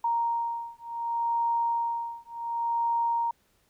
sine beating tone pair, 932.3 / 932.98 Hz, A#5 / A#5, 0 / +1 cents, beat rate 0.68 Hz, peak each -29 dBFS, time 0.04-3.31 s, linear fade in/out 5 ms, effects pink hiss -68 dBFS RMS until 3.69 s

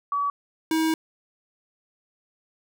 sine / square tone pair in turn, 1140 / 319.9 Hz, C#6 / D#4, +48 / +48 cents, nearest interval octave + minor seventh, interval 2200 cents, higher first, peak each -22 / -21 dBFS, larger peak second, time 0.12-0.3 / 0.71-0.94 s, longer second, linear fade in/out 2 ms, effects none

